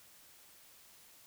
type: silence
effects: white hiss -60 dBFS RMS until 1.26 s